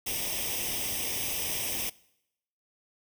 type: noise with comb filter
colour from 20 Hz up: white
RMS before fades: -32 dBFS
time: 0.06-1.9 s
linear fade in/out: 10 ms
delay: 0.35 ms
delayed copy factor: +0.8
effects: noise-tail reverb RT60 0.8 s tail -22 dB re dry